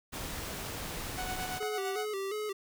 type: noise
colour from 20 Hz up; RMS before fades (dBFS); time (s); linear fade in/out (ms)
pink; -39; 0.12-1.6; 20
type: tone with tremolo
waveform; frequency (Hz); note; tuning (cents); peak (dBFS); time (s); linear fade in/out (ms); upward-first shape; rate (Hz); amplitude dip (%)
sawtooth; 740; F#5; 0; -31; 1.17-2.06; 20; sine; 8.8; 55
type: clicks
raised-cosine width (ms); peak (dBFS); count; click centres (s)
0.5; -28; 2; 1.492 / 1.628
type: tone with vibrato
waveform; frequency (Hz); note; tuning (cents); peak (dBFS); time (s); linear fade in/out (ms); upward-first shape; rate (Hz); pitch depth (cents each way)
square; 407.1; G#4; -35; -34; 1.6-2.53; 10; square; 2.8; 75
effects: none